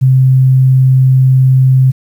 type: tone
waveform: sine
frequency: 130.81 Hz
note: C3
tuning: in tune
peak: -4 dBFS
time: 0.01-1.92 s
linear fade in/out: 20 ms
effects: 7-bit